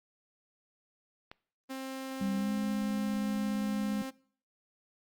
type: click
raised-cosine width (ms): 0.3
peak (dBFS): -29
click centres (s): 1.315
type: tone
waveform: sawtooth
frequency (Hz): 264.9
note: C4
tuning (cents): +22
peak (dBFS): -33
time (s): 1.69-4.11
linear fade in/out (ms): 20
type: tone with pitch glide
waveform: sine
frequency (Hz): 197.7 to 207.6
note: G3 to G#3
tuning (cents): +15 to 0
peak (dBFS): -30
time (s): 2.21-4.02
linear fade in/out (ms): 2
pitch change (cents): +85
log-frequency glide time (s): 2.37-2.5
effects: noise-tail reverb RT60 0.5 s tail -21 dB re dry + Opus 48 kbps